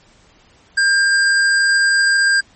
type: tone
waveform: square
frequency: 1600 Hz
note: G6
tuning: 35 cents sharp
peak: -12 dBFS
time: 0.77-2.41 s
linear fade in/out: 10 ms
effects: pink hiss -51 dBFS RMS until 2.55 s + MP3 32 kbps